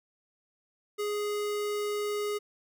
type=tone; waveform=square; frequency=415.3 Hz; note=G#4; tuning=in tune; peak=-30 dBFS; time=0.98-2.39 s; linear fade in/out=20 ms; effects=none